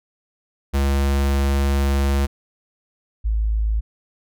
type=tone pair in turn; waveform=square / sine; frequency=69.3 / 53.84 Hz; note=C#2 / A1; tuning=0 / -37 cents; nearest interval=major third; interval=437 cents; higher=first; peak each=-17 dBFS; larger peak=neither; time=0.73-2.27 / 3.24-3.81 s; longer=first; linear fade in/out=20 ms; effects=none